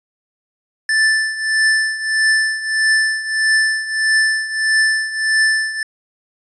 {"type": "tone with tremolo", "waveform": "square", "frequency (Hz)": 1760, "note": "A6", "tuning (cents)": 0, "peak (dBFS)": -11, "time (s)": [0.89, 5.83], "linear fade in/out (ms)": 2, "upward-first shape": "triangle", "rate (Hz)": 1.6, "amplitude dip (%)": 80, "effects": ["resampled to 22050 Hz"]}